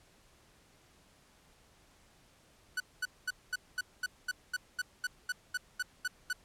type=tone bursts; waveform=45% pulse; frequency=1486 Hz; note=F#6; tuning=7 cents sharp; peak=-31 dBFS; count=15; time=2.77-6.33 s; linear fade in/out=5 ms; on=32 ms; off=220 ms; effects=pink hiss -64 dBFS RMS until 6.44 s + low-pass 11000 Hz 12 dB/octave